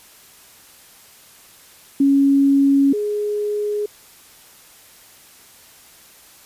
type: tone pair in turn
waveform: sine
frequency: 277.2 / 416.7 Hz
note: C#4 / G#4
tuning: 0 / +6 cents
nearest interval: perfect fifth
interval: 706 cents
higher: second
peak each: -11 / -19 dBFS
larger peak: first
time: 2-2.93 / 2.93-3.86 s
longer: neither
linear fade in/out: 5 ms
effects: white hiss -47 dBFS RMS until 6.45 s + resampled to 32000 Hz